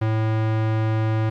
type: tone with low-pass filter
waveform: square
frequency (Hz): 110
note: A2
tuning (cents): 0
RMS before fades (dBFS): -21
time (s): 0.01-1.3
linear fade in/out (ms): 10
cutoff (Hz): 2300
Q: 0.67
effects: 10-bit